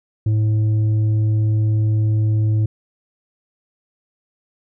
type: tone with tanh clipping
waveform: sine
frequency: 107.9 Hz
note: A2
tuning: 33 cents flat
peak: -15 dBFS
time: 0.26-2.66 s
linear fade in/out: 5 ms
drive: 5 dB
effects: none